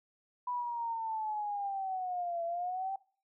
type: linear two-way sweep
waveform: sine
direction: down then up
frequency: 990 to 672 to 784 Hz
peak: -33 dBFS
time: 0.47-2.96 s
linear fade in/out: 5 ms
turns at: 2.44 s
effects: noise-tail reverb RT60 0.4 s tail -19 dB re dry